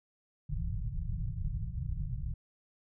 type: low-pass noise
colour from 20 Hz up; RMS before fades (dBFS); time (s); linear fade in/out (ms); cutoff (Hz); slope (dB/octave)
pink; -35; 0.49-2.34; 5; 170; 96
effects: none